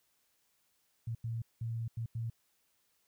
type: tone bursts at uneven times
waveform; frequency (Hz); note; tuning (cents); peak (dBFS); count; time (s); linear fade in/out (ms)
sine; 114.8; A#2; -26; -34; 5; 1.07-1.15 / 1.24-1.42 / 1.61-1.88 / 1.97-2.06 / 2.15-2.3; 5
effects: white hiss -75 dBFS RMS until 3.07 s